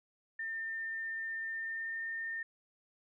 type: tone with pitch glide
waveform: sine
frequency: 1804 to 1816.5 Hz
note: A6 to A#6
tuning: +43 to -45 cents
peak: -36 dBFS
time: 0.39-2.43 s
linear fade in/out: 5 ms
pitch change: +12 cents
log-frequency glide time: 1.51-2.04 s
effects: none